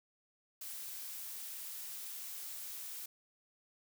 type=noise; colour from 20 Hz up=blue; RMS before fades=-45 dBFS; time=0.61-3.06 s; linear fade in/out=5 ms; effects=none